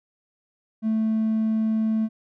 triangle tone, 220 Hz, A3, in tune, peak -17 dBFS, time 0.82-2.09 s, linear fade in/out 50 ms, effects tanh soft clip ceiling -15 dBFS

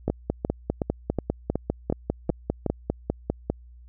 two click trains, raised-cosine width 2 ms, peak -11 / -10 dBFS, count 8 / 18, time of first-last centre 0.08-2.663 / 0.1-3.5 s, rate 2.71 / 5 Hz, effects added 60 Hz sine -45 dBFS peak until 3.88 s

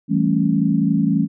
sine chord, A dominant seventh, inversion second, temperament equal with one note detuned, 164.81 / 196 / 220 / 275.7 Hz, E3 / G3 / A3 / C#4, 0 / 0 / 0 / -9 cents, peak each -20 dBFS, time 0.08-1.28 s, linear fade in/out 50 ms, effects none

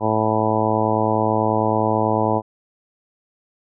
harmonic tone, 109.2 Hz, A2, 13 cents flat, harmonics 1 / 2 / 3 / 4 / 5 / 6 / 7 / 8 / 9, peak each -25 / -25 / -25 / -25 / -25 / -25 / -25 / -25 / -25 dBFS, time 0-2.42 s, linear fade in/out 50 ms, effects none

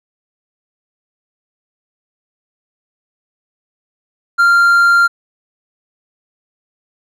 triangle tone, 1390 Hz, F6, 9 cents flat, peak -5 dBFS, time 4.38-5.08 s, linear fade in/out 20 ms, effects none

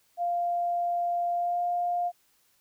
sine tone with pitch glide, 697 to 703.9 Hz, F5 to F5, -4 to +13 cents, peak -25 dBFS, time 0.17-2.12 s, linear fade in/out 50 ms, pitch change +17 cents, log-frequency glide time 1.33-1.61 s, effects white hiss -67 dBFS RMS until 2.6 s

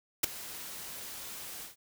white noise with ADSR envelope, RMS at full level -23 dBFS, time 0.23-1.76 s, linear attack 10 ms, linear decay 9 ms, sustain -20 dB, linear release 140 ms, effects none

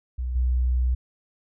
sine tone with level steps, 62.3 Hz, B1, 16 cents sharp, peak -25 / -19 dBFS, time 0.18-0.95 s, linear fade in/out 10 ms, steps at 0.35 s, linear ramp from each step 10 ms, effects none

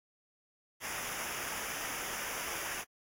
pink noise with comb filter, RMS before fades -39 dBFS, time 0.8-2.85 s, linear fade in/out 50 ms, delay 0.24 ms, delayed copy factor -0.85, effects AAC 64 kbps

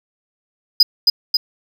triangle tone with echo, 4978 Hz, D#8, in tune, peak -4 dBFS, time 0.8-0.83 s, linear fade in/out 5 ms, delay 270 ms, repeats 2, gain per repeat -3 dB, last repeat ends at 1.37 s, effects none

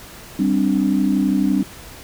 sine chord, G suspended fourth, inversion none, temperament equal, 196 / 261.6 / 293.7 Hz, G3 / C4 / D4, 0 / 0 / 0 cents, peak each -18 / -19 / -19 dBFS, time 0.39-1.63 s, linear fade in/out 5 ms, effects tanh soft clip ceiling -5 dBFS + pink hiss -39 dBFS RMS until 2.03 s

